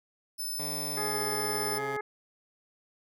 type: tone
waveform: 10% pulse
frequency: 5274 Hz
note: E8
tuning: in tune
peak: -27 dBFS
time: 0.38-1.79 s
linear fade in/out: 20 ms
type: tone with pitch glide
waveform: 10% pulse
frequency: 145.8 to 134.47 Hz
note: D3 to C3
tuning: -12 to +48 cents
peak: -30 dBFS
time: 0.59-1.97 s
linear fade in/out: 2 ms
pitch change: -140 cents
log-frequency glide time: 0.94-1.19 s
type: harmonic tone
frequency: 421.2 Hz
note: G#4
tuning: 24 cents sharp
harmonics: 1 / 2 / 3 / 4 / 5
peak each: -34 / -37 / -39 / -40 / -41 dBFS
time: 0.97-2.01 s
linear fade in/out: 5 ms
effects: none